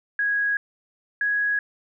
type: tone pair in turn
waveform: sine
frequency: 1655 / 1664.6 Hz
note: G#6 / G#6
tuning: -6 / +4 cents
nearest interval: unison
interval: 10 cents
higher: second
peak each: -20 / -20 dBFS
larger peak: neither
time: 0.19-0.57 / 1.21-1.59 s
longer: neither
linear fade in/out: 2 ms
effects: none